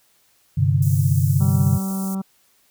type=chord; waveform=sine; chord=G suspended fourth; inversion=none; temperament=just; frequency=98 / 130.67 / 147 Hz; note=G2 / C3 / D3; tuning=0 / -2 / +2 cents; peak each=-19 dBFS; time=0.57-1.78 s; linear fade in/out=10 ms
type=high-pass noise; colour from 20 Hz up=white; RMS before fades=-35 dBFS; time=0.82-2.15 s; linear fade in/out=5 ms; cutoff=6400 Hz; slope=24 dB/octave
type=harmonic tone; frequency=192.5 Hz; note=G3; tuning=31 cents flat; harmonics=1 / 2 / 3 / 4 / 5 / 6 / 7; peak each=-22 / -40 / -43 / -40 / -43 / -44 / -45 dBFS; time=1.4-2.22 s; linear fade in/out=10 ms
effects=white hiss -60 dBFS RMS until 2.7 s